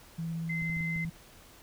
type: tone with vibrato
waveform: sine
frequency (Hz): 164.81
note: E3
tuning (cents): 0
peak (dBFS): -32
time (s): 0.18-1.1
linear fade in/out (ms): 10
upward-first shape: triangle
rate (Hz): 17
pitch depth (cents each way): 16
type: tone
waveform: sine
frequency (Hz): 2066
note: C7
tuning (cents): -22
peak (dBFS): -33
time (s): 0.49-1.05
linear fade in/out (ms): 10
type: clicks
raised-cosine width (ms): 5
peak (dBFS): -31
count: 6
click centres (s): 0.621 / 0.699 / 0.768 / 0.808 / 0.962 / 1.051
effects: pink hiss -55 dBFS RMS until 1.62 s